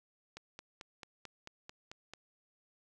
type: click train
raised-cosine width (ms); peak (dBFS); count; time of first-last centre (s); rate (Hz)
0.2; -29; 9; 0.37-2.136; 4.53
effects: none